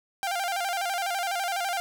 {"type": "tone with vibrato", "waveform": "sawtooth", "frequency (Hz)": 742, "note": "F#5", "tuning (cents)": 5, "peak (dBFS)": -23, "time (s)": [0.23, 1.8], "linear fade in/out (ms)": 0, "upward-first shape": "square", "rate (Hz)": 12, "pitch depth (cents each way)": 100, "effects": []}